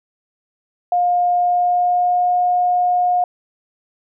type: tone with pitch glide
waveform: sine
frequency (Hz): 710 to 717.4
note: F5 to F5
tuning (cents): +28 to +46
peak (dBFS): -13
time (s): 0.92-3.24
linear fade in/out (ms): 2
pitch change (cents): +18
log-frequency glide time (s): 1.35-2.34
effects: none